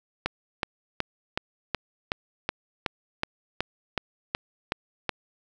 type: click train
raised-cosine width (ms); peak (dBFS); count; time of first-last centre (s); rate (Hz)
0.3; -9; 14; 0.26-5.093; 2.69
effects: none